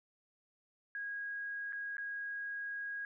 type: tone with dropouts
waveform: sine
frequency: 1643 Hz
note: G#6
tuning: 19 cents flat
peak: -38 dBFS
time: 0.95-3.05 s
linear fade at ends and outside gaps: 1 ms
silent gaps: 1.724-1.73 / 1.969-1.981 s
effects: none